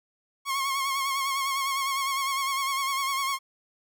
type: tone with vibrato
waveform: sawtooth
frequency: 1090 Hz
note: C#6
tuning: 29 cents flat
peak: -22 dBFS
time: 0.45-3.39 s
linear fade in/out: 50 ms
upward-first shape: sine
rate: 9.9 Hz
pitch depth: 49 cents each way
effects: none